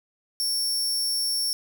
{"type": "tone", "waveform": "sawtooth", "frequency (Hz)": 5460, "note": "F8", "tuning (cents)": -40, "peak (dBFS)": -21, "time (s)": [0.4, 1.53], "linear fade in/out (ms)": 0, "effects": []}